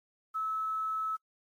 sine tone with quantisation, 1300 Hz, E6, 24 cents flat, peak -30 dBFS, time 0.34-1.17 s, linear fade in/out 20 ms, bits 10, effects noise-tail reverb RT60 0.1 s tail -26 dB re dry + MP3 64 kbps

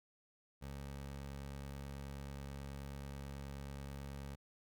20% pulse tone, 69.3 Hz, C#2, in tune, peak -40 dBFS, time 0.61-4.36 s, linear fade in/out 20 ms, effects none

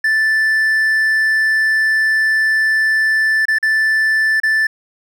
triangle tone with dropouts, 1760 Hz, A6, in tune, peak -10 dBFS, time 0.04-4.67 s, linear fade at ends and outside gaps 5 ms, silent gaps 3.455-3.482 / 3.586-3.627 / 4.401-4.433 s, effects none

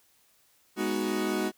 40% pulse chord, G# minor seventh, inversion none, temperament equal, 207.7 / 246.9 / 311.1 / 370 Hz, G#3 / B3 / D#4 / F#4, 0 / 0 / 0 / 0 cents, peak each -32 / -34 / -32 / -30 dBFS, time 0.76-1.52 s, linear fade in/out 50 ms, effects white hiss -65 dBFS RMS until 1.57 s

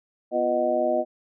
harmonic tone with a mistuned harmonic, 123.47 Hz, B2, in tune, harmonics 2 / 3 / 4 / 5 / 6, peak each -31 / -29 / -31 / -22 / -29 dBFS, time 0.31-1.05 s, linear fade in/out 50 ms, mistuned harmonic 3, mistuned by -110 cents, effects none

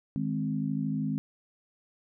sine chord, Ab major, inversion second, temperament equal, 155.56 / 207.7 / 261.6 Hz, Eb3 / Ab3 / C4, 0 / 0 / 0 cents, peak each -32 dBFS, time 0.16-1.18 s, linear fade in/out 0 ms, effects none

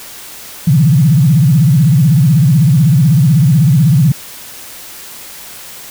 sine tone with vibrato, 146.83 Hz, D3, in tune, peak -5 dBFS, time 0.67-4.12 s, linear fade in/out 5 ms, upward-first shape sine, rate 16 Hz, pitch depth 290 cents each way, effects white hiss -31 dBFS RMS until 5.9 s

